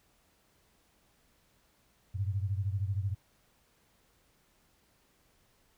sine beating tone pair, 95.3 / 108.3 Hz, G2 / A2, -48 / -27 cents, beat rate 13 Hz, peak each -31 / -35 dBFS, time 2.14-3.15 s, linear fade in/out 20 ms, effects pink hiss -69 dBFS RMS until 5.77 s

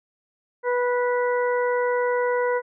harmonic tone, 490.8 Hz, B4, 11 cents flat, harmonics 1 / 2 / 3 / 4, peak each -21 / -27 / -31 / -33 dBFS, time 0.63-2.62 s, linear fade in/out 50 ms, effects none

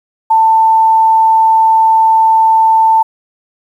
sine tone, 890 Hz, A5, 20 cents sharp, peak -5 dBFS, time 0.3-3.03 s, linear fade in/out 10 ms, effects 7-bit

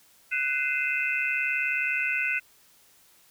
sine tone cluster, 1493 / 2075 / 2510 / 2649 Hz, F#6 / C7 / D#7 / E7, +15 / -15 / +15 / +8 cents, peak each -30 dBFS, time 0.31-2.4 s, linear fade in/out 20 ms, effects white hiss -59 dBFS RMS until 3.3 s

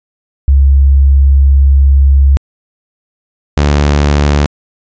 sine / sawtooth tone pair in turn, 68.6 / 72.68 Hz, C#2 / D2, -17 / -17 cents, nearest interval minor second, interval 100 cents, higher second, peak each -3 dBFS, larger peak neither, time 0.48-2.37 / 3.57-4.46 s, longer first, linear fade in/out 0 ms, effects resampled to 16000 Hz

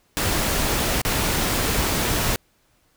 pink noise with dropouts, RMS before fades -22 dBFS, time 0.17-2.36 s, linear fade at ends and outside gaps 0 ms, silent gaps 1.016-1.05 s, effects pink hiss -63 dBFS RMS until 2.96 s

